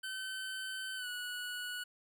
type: tone with pitch glide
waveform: 25% pulse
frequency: 1532 to 1467.9 Hz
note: G6 to F#6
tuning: -40 to -14 cents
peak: -35 dBFS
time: 0.03-1.84 s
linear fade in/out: 10 ms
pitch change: -74 cents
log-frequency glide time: 0.96-1.07 s
effects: none